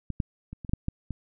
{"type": "clicks", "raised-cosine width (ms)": 5, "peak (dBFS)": [-19, -13, -26, -26, -21, -11, -15, -20], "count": 8, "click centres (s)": [0.103, 0.202, 0.53, 0.648, 0.694, 0.735, 0.884, 1.107], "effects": []}